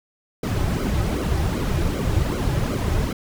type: noise with flanger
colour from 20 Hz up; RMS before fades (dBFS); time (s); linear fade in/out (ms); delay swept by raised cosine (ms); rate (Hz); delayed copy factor
brown; -22; 0.43-3.13; 5; 1.1 to 4.4; 2.6; -0.85
effects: none